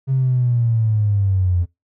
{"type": "linear sweep", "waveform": "triangle", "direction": "down", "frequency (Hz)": [135, 85.7], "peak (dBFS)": -10, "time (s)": [0.07, 1.66], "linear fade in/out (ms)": 50, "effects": ["noise-tail reverb RT60 0.2 s tail -24 dB re dry", "tanh soft clip ceiling -12 dBFS"]}